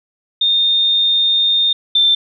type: tone pair in turn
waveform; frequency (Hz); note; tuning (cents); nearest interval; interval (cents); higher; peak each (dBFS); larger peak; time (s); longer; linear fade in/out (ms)
sine; 3649 / 3564; A#7 / A7; -38 / +22; unison; 40; first; -11 / -9; second; 0.41-1.73 / 1.95-2.15; first; 5
effects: none